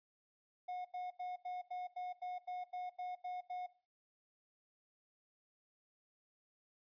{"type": "tone bursts", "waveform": "triangle", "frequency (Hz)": 725, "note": "F#5", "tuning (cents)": -35, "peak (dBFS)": -38, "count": 12, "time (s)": [0.68, 3.666], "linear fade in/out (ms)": 10, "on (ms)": 170, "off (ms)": 86, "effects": ["noise-tail reverb RT60 0.4 s tail -18 dB re dry", "resampled to 11025 Hz"]}